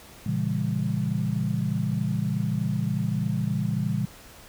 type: chord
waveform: sine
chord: A# diminished seventh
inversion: none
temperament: just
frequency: 116.54 / 139.85 / 167.82 / 201.4 Hz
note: A#2 / C#3 / E3 / G3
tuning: 0 / +16 / +31 / +47 cents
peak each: -29 dBFS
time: 0.26-4.06 s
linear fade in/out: 5 ms
effects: pink hiss -48 dBFS RMS until 4.48 s